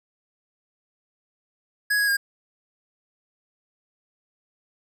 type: tone with pitch steps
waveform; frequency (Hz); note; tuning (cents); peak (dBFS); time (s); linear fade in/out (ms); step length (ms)
square; 1670 / 1660 / 1618; G#6 / G#6 / G#6; +9 / -1 / -46; -20; 1.9-2.17; 10; 90
effects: none

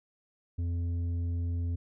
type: tone with tanh clipping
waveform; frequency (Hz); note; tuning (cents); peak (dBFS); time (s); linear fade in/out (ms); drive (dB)
triangle; 86; F2; -26; -30; 0.58-1.76; 10; 11
effects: none

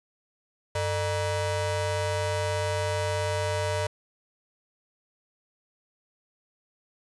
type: ring-modulated tone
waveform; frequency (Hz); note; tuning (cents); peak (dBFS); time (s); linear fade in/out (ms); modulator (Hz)
30% pulse; 349.2; F4; 0; -20; 0.75-3.87; 5; 253
effects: resampled to 24000 Hz

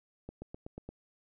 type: accelerating click train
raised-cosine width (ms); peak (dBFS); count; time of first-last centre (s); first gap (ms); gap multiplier
2; -29; 6; 0.29-0.89; 130; 0.96
effects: none

